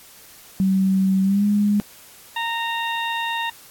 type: tone with pitch glide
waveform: sine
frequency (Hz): 191.1 to 206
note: G3 to G#3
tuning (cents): -44 to -14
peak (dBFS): -15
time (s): 0.6-1.8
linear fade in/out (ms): 0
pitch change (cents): +130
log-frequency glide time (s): 1.23-1.45
type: harmonic tone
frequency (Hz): 924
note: A#5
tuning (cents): -16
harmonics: 1 / 2 / 3 / 4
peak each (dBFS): -25 / -28 / -30 / -31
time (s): 2.36-3.5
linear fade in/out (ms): 5
effects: white hiss -46 dBFS RMS until 3.7 s + AAC 64 kbps